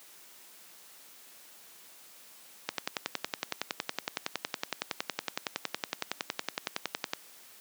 click train, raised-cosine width 0.2 ms, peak -12 dBFS, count 49, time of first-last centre 2.69-7.134 s, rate 10.8 Hz, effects white hiss -54 dBFS RMS until 7.6 s + high-pass 200 Hz 12 dB/octave

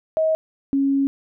sine tone pair in turn, 635 / 275.3 Hz, D#5 / C#4, +35 / -12 cents, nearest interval octave + major second, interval 1447 cents, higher first, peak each -16 dBFS, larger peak neither, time 0.17-0.35 / 0.73-1.07 s, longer second, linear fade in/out 0 ms, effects none

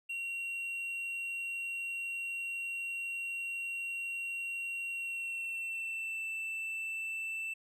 triangle tone with pitch glide, 2746 to 2663 Hz, F7 to E7, -30 to +17 cents, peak -34 dBFS, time 0.09-7.54 s, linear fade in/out 10 ms, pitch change -53 cents, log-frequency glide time 4.91-6.26 s, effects none

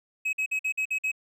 triangle tone bursts, 2554 Hz, D#7, 45 cents sharp, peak -23 dBFS, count 7, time 0.25-1.117 s, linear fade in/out 10 ms, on 81 ms, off 50 ms, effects none

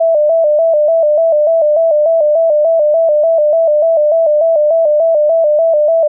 sine tone with vibrato, 628 Hz, D#5, 16 cents sharp, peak -7 dBFS, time 0-6.08 s, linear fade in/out 10 ms, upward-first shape square, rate 3.4 Hz, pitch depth 82 cents each way, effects none

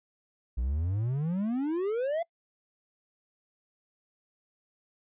triangle exponential sweep, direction up, 56.7 to 695 Hz, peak -25 dBFS, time 0.57-2.23 s, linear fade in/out 10 ms, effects noise-tail reverb RT60 0.1 s tail -24 dB re dry + resampled to 8000 Hz

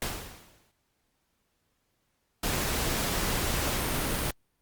pink noise with exponential decay, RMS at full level -30 dBFS, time 0.02-0.71 s, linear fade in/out 1 ms, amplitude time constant 150 ms
pink noise, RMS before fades -29 dBFS, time 2.43-4.31 s, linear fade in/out 5 ms
effects pink hiss -75 dBFS RMS until 4.61 s + Opus 48 kbps

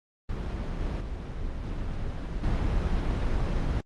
brown noise with level steps, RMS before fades -31 / -29 / -34 / -32 / -26 dBFS, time 0.29-3.81 s, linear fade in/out 5 ms, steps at 0.8 / 1 / 1.63 / 2.43 s, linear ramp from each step 10 ms, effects low-pass 5000 Hz 12 dB/octave + Opus 32 kbps

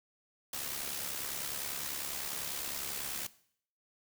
white noise with amplitude modulation, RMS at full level -36 dBFS, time 0.53-3.27 s, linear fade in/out 5 ms, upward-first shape sine, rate 70 Hz, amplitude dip 55%, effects noise-tail reverb RT60 0.6 s tail -18 dB re dry

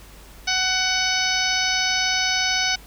harmonic tone, 747 Hz, F#5, 16 cents sharp, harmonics 1 / 2 / 3 / 4 / 5 / 6 / 7 / 8, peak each -29 / -26 / -26 / -28 / -29 / -28 / -27 / -28 dBFS, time 0.47-2.76 s, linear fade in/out 10 ms, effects added 50 Hz sine -44 dBFS peak until 2.86 s + pink hiss -47 dBFS RMS until 2.86 s

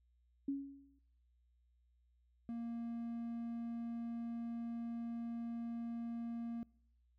sine tone with exponential decay, 277.2 Hz, C#4, in tune, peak -33 dBFS, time 0.48-0.99 s, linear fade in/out 5 ms, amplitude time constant 110 ms
triangle tone, 233.1 Hz, A#3, in tune, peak -38 dBFS, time 2.49-6.63 s, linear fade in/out 0 ms
effects noise-tail reverb RT60 0.7 s tail -25 dB re dry + added 60 Hz sine -70 dBFS peak until 7.18 s

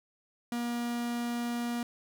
45% pulse tone, 238.4 Hz, A#3, 39 cents sharp, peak -31 dBFS, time 0.52-1.83 s, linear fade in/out 2 ms, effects none

